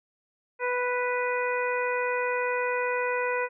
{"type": "harmonic tone", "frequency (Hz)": 493.9, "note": "B4", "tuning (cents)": 0, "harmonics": [1, 2, 3, 4, 5], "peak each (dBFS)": [-28, -31, -33, -34, -35], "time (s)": [0.59, 3.49], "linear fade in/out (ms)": 50, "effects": []}